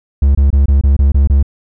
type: tone bursts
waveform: triangle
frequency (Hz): 69.3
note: C#2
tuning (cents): 0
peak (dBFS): -4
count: 8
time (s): 0.22-1.428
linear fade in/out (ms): 5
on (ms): 130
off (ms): 24
effects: none